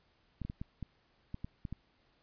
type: clicks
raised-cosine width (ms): 5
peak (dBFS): -27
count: 9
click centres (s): 0.417 / 0.45 / 0.499 / 0.615 / 0.827 / 1.344 / 1.445 / 1.652 / 1.726
effects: pink hiss -71 dBFS RMS until 2.22 s + resampled to 11025 Hz